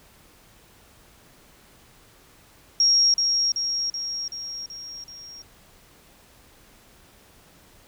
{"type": "tone with echo", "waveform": "sine", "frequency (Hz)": 5588, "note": "F8", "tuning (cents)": 0, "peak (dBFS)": -15, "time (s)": [2.8, 3.14], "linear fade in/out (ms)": 2, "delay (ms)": 380, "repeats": 6, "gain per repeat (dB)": -4, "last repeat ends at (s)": 5.42, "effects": ["pink hiss -54 dBFS RMS until 7.87 s"]}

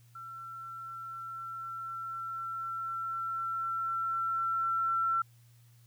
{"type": "tone with level ramp", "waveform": "sine", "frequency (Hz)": 1348, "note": "E6", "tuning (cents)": 38, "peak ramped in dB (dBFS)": [-42, -26], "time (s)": [0.15, 5.22], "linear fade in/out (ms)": 5, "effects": ["added 118 Hz sine -57 dBFS peak until 5.86 s", "white hiss -68 dBFS RMS until 5.86 s"]}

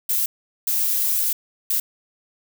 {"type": "noise bursts at uneven times", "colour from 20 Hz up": "violet", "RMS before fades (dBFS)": -21, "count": 3, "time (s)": [[0.09, 0.26], [0.67, 1.33], [1.7, 1.8]], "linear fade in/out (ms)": 5, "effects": []}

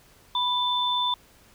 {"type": "tone pair together", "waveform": "sine", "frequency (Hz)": [987.8, 3532], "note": ["B5", "A7"], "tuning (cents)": [0, 6], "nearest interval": "octave + minor seventh", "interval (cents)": 2206, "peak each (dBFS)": [-25, -25], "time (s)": [0.35, 1.14], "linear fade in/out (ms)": 2, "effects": ["pink hiss -56 dBFS RMS until 1.54 s"]}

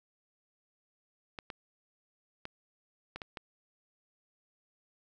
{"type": "clicks", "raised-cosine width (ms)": 0.3, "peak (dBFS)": -24, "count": 6, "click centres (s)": [1.388, 1.502, 2.454, 3.16, 3.218, 3.372], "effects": []}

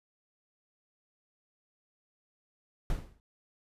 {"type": "noise with exponential decay", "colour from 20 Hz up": "brown", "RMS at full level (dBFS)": -28, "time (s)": [2.9, 3.2], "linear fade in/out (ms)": 1, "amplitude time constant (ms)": 64, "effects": ["resampled to 32000 Hz"]}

